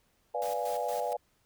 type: chord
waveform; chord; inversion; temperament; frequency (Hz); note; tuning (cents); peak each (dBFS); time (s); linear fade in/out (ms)
sine; B diminished seventh; none; equal; 493.9 / 587.3 / 698.5 / 830.6; B4 / D5 / F5 / Ab5; 0 / 0 / 0 / 0; -35; 0.34-1.17; 10
type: noise with tremolo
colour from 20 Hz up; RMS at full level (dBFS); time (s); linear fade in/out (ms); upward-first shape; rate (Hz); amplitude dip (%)
white; -45; 0.42-1.13; 0; square; 4.3; 65
effects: pink hiss -71 dBFS RMS until 1.45 s